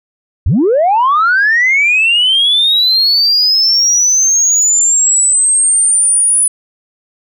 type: linear sweep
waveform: sine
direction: up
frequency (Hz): 56.9 to 9956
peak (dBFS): -6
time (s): 0.46-6.48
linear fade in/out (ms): 5
effects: tanh soft clip ceiling -4 dBFS